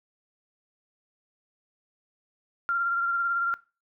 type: tone with vibrato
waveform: sine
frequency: 1381 Hz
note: F6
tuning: 20 cents flat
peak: -23 dBFS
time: 2.69-3.54 s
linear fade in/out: 0 ms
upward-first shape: triangle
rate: 18 Hz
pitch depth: 25 cents each way
effects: noise-tail reverb RT60 0.3 s tail -20 dB re dry